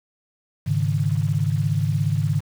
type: chord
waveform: sine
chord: Ab suspended fourth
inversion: none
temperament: equal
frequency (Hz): 103.83 / 138.59 / 155.56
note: Ab2 / Db3 / Eb3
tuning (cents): 0 / 0 / 0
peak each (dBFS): -23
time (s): 0.66-2.41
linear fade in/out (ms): 20
effects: 7-bit